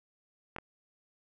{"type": "clicks", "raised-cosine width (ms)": 0.5, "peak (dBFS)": -24, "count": 2, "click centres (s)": [0.563, 0.585], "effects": []}